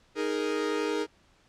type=chord; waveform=45% pulse; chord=D# suspended fourth; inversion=none; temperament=equal; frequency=311.1 / 415.3 / 466.2 Hz; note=D#4 / G#4 / A#4; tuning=0 / 0 / 0 cents; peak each=-32 / -31 / -32 dBFS; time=0.15-1.07 s; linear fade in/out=50 ms; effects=pink hiss -63 dBFS RMS until 1.48 s + low-pass 6000 Hz 12 dB/octave